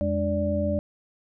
sine tone cluster, 86.7 / 205.6 / 294.2 / 584 Hz, F2 / G#3 / D4 / D5, -12 / -17 / +3 / -10 cents, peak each -28 / -28 / -32 / -26 dBFS, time 0.01-0.79 s, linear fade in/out 0 ms, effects none

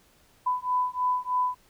sine beating tone pair, 998 / 1001.2 Hz, B5 / B5, +18 / +23 cents, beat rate 3.2 Hz, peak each -27 dBFS, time 0.46-1.55 s, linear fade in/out 10 ms, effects pink hiss -61 dBFS RMS until 1.69 s

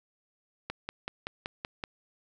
click train, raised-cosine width 0.3 ms, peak -18 dBFS, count 7, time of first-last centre 0.7-1.839 s, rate 5.27 Hz, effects none

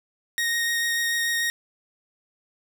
sawtooth tone with vibrato, 1865 Hz, A#6, in tune, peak -19 dBFS, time 0.38-1.5 s, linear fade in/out 0 ms, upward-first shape sine, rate 6.8 Hz, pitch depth 9 cents each way, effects none

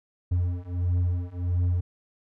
triangle beating tone pair, 87.9 / 89.4 Hz, F2 / F2, +12 / +41 cents, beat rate 1.5 Hz, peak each -25 / -24 dBFS, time 0.31-1.81 s, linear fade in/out 10 ms, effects none

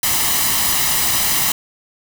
white noise with comb filter, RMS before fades -17 dBFS, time 0.03-1.52 s, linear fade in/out 2 ms, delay 1 ms, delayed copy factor +0.55, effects none

